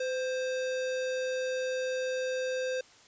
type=tone with sample-and-hold; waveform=sine; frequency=513 Hz; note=C5; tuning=34 cents flat; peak=-29 dBFS; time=0-2.81 s; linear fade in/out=5 ms; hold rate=2100 Hz; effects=white hiss -57 dBFS RMS until 3.07 s + resampled to 16000 Hz